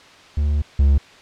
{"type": "tone pair in turn", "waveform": "triangle", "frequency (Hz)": [73.5, 70.02], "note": ["D2", "C#2"], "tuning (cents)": [2, 18], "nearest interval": "minor second", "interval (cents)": 84, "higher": "first", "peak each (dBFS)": [-14, -9], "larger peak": "second", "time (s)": [[0.37, 0.62], [0.79, 0.98]], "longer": "first", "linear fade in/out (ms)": 5, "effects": ["white hiss -45 dBFS RMS until 1.21 s", "low-pass 4000 Hz 12 dB/octave"]}